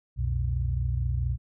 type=tone cluster; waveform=sine; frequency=64.2 / 88.6 / 122.9 Hz; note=C2 / F2 / B2; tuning=-32 / +25 / -8 cents; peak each=-27 / -32 / -29 dBFS; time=0.16-1.38 s; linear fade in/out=50 ms; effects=none